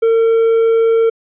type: tone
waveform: triangle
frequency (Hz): 454.3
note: A#4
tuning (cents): -45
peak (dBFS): -7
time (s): 0.02-1.1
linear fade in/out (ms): 10
effects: resampled to 8000 Hz